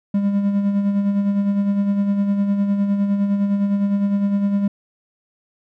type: tone with tremolo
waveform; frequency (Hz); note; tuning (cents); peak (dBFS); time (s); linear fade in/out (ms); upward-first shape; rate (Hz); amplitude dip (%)
triangle; 200.7; G3; +41; -12; 0.14-4.68; 5; sine; 9.8; 45
effects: none